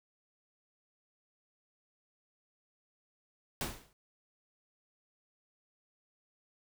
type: noise with exponential decay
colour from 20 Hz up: pink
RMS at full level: -32 dBFS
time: 3.61-3.93 s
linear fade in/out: 1 ms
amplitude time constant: 68 ms
effects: none